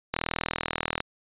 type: click train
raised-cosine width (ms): 0.3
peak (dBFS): -10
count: 36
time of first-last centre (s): 0.14-1.004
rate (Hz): 40.5
effects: resampled to 8000 Hz